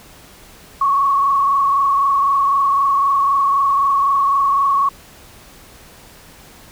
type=tone with frequency modulation; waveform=sine; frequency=1108.7 Hz; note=C#6; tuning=in tune; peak=-12 dBFS; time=0.81-4.89 s; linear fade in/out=5 ms; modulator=23.9 Hz; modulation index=1.2; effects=pink hiss -43 dBFS RMS until 6.71 s